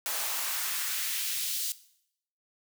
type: noise with high-pass filter sweep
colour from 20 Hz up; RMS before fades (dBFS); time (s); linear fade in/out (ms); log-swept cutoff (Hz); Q
white; -32; 0.06-1.72; 0; 550 to 4200; 1.1
effects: noise-tail reverb RT60 0.7 s tail -17 dB re dry